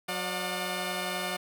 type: tone cluster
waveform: 10% pulse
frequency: 182.8 / 596 / 720 Hz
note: F#3 / D5 / F#5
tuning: -21 / +25 / -47 cents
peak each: -27 dBFS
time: 0.08-1.37 s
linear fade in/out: 10 ms
effects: none

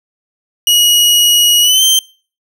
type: tone with pitch glide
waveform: sawtooth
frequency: 2903 to 3129 Hz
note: F#7 to G7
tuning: -34 to -4 cents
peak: -4 dBFS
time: 0.67-1.99 s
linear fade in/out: 2 ms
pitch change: +130 cents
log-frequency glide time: 1.62-1.83 s
effects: noise-tail reverb RT60 0.4 s tail -24 dB re dry

